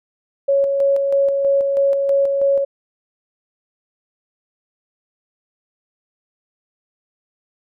sine tone with tremolo, 554.4 Hz, C#5, in tune, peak -12 dBFS, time 0.48-2.65 s, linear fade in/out 10 ms, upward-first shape square, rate 3.1 Hz, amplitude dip 35%, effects none

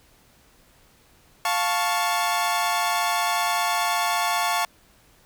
sawtooth chord, F augmented, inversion none, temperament equal with one note detuned, 702.1 / 880 / 1108.7 Hz, F5 / A5 / C#6, +9 / 0 / 0 cents, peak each -22 dBFS, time 1.45-4.65 s, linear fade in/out 2 ms, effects pink hiss -57 dBFS RMS until 5.25 s

